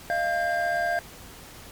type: tone cluster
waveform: triangle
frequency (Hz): 615 / 691 / 1598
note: D#5 / F5 / G6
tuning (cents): -20 / -19 / +33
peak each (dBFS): -30 / -23 / -26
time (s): 0.1-0.99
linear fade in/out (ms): 0
effects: pink hiss -45 dBFS RMS until 1.71 s + MP3 96 kbps

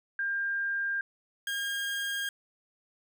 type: tone pair in turn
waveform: sine / 30% pulse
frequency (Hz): 1600 / 1617.7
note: G6 / G#6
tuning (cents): +35 / -46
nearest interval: unison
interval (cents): 19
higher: second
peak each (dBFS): -28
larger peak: neither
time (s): 0.19-1.01 / 1.47-2.29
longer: neither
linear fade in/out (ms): 2
effects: none

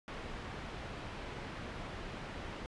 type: low-pass noise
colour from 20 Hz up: pink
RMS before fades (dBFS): -44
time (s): 0.08-2.66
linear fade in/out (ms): 0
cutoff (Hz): 2900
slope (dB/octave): 12
effects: resampled to 24000 Hz

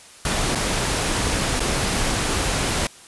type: noise with dropouts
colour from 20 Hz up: pink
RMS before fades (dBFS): -22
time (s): 0.25-2.87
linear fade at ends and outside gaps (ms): 2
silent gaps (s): 0.55-0.555 / 1.596-1.603
effects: white hiss -45 dBFS RMS until 3.07 s + resampled to 24000 Hz

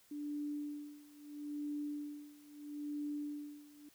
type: tone with tremolo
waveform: sine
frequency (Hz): 293.7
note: D4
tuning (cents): 0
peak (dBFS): -37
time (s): 0.11-3.89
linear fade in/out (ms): 5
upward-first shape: sine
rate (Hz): 0.76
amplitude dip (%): 90
effects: white hiss -67 dBFS RMS until 3.94 s

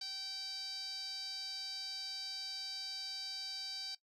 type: tone with band-pass filter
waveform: sawtooth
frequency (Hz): 774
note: G5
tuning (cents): -22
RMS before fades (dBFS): -43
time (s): 0.01-3.95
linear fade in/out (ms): 5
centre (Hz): 4600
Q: 8
effects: noise-tail reverb RT60 0.1 s tail -17 dB re dry

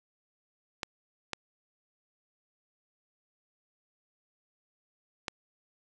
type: clicks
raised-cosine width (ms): 0.2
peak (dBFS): -15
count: 3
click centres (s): 0.832 / 1.333 / 5.282
effects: resampled to 22050 Hz + 9-bit

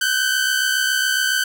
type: tone pair together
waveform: sawtooth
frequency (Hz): 1500 / 1567.2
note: F#6 / G6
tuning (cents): +23 / -1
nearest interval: minor second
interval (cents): 76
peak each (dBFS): -16 / -17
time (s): 0.01-1.44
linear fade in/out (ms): 5
effects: none

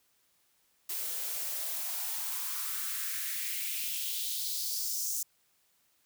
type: noise with high-pass filter sweep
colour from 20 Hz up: blue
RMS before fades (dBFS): -35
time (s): 0.89-5.23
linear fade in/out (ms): 5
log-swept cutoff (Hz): 360 to 6700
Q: 2.9
effects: white hiss -71 dBFS RMS until 6.05 s

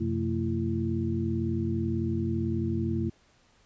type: tone cluster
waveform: sine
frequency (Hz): 91.3 / 129.4 / 173 / 224.5 / 336.3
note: F#2 / C3 / F3 / A3 / E4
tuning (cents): -23 / -19 / -16 / +35 / +35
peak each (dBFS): -31 / -33 / -40 / -31 / -32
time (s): 0-3.1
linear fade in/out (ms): 10
effects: pink hiss -63 dBFS RMS until 3.65 s + resampled to 16000 Hz

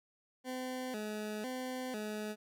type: tone with vibrato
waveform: 20% pulse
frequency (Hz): 233.1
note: A#3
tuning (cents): 0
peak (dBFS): -33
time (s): 0.44-2.36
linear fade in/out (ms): 50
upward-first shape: square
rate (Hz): 1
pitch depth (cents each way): 160
effects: none

